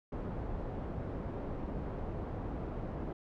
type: low-pass noise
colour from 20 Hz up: pink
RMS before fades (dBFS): -39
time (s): 0.12-3.13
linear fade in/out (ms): 5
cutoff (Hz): 700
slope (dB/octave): 12
effects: none